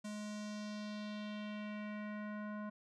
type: tone with low-pass filter sweep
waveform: square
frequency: 210 Hz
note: G#3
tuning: 19 cents sharp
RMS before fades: -44 dBFS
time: 0.04-2.7 s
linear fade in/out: 10 ms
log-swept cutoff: 8300 to 1300 Hz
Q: 2
effects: none